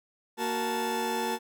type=tone cluster; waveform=40% pulse; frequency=233.3 / 372.1 / 466.5 / 875 Hz; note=A#3 / F#4 / A#4 / A5; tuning=+2 / +10 / +1 / -10 cents; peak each=-35 / -34 / -36 / -30 dBFS; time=0.37-1.39 s; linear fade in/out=50 ms; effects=none